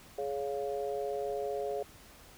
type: harmonic tone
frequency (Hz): 140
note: C#3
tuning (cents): +18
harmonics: 3 / 4 / 5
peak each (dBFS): -35 / -37 / -39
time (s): 0.18-1.83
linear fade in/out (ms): 5
effects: pink hiss -55 dBFS RMS until 2.37 s